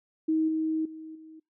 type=tone with level steps; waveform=sine; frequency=316.8 Hz; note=D#4; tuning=31 cents sharp; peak=-22 / -25 / -39 / -45 dBFS; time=0.28-1.4 s; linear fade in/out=10 ms; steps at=0.48 / 0.85 / 1.15 s; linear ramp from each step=5 ms; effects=noise-tail reverb RT60 0.2 s tail -26 dB re dry